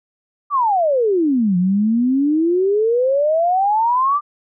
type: exponential two-way sweep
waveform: sine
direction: down then up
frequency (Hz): 1200 to 175.1 to 1200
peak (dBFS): -13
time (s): 0.5-4.21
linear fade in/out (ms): 50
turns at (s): 1.57
effects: none

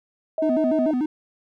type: tone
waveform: sine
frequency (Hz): 638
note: D#5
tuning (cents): +43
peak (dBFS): -21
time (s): 0.38-0.91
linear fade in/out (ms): 2
type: tone with vibrato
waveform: triangle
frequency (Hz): 277.2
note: C#4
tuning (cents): 0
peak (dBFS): -18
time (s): 0.42-1.06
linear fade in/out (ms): 5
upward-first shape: square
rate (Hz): 6.8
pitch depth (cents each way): 180
effects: none

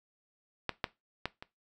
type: clicks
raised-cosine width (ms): 0.3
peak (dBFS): -14 / -13 / -16 / -27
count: 4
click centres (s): 0.693 / 0.842 / 1.256 / 1.425
effects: noise-tail reverb RT60 0.2 s tail -18 dB re dry

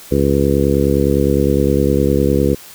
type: harmonic tone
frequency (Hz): 69.8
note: C#2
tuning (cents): +13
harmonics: 1 / 2 / 3 / 4 / 5 / 6 / 7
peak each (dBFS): -19 / -19 / -19 / -19 / -19 / -19 / -19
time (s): 0.11-2.55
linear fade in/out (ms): 10
effects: white hiss -38 dBFS RMS until 2.74 s

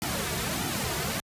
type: noise with flanger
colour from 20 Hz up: pink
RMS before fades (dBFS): -30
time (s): 0.02-1.2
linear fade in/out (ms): 0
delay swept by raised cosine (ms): 1.8 to 3.8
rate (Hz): 1.6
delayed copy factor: -0.75
effects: high-pass 60 Hz 12 dB/octave + resampled to 32000 Hz

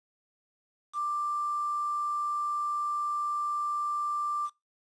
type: tone with quantisation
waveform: sine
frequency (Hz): 1182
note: D6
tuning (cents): +11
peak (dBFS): -28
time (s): 0.93-4.5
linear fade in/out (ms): 50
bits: 8
effects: noise-tail reverb RT60 0.2 s tail -21 dB re dry + resampled to 22050 Hz

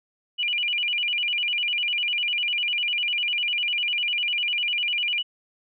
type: tone with vibrato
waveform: sine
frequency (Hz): 2654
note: E7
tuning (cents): +11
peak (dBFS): -22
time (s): 0.38-5.23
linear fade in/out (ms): 20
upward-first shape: square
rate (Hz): 10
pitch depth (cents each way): 180
effects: none

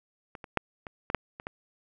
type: clicks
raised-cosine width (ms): 0.5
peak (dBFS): -26 / -26 / -9 / -24 / -17 / -8 / -25 / -20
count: 8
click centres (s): 0.352 / 0.442 / 0.573 / 0.868 / 1.101 / 1.147 / 1.399 / 1.469
effects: none

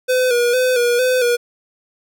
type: tone with vibrato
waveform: square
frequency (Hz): 493.9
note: B4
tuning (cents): 0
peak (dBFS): -14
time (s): 0.08-1.37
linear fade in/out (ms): 20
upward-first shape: square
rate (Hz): 2.2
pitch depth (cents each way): 48
effects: none

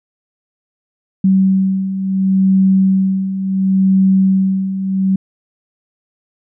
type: beating tone pair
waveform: sine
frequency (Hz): 190.5 / 191.21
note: G3 / G3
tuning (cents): -49 / -43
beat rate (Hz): 0.71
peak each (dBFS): -17 / -11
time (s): 1.24-5.16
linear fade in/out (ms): 5
effects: none

